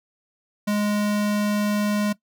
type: tone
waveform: square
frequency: 207.7 Hz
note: G#3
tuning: in tune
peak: -21 dBFS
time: 0.67-2.13 s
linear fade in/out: 10 ms
effects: noise-tail reverb RT60 0.1 s tail -18 dB re dry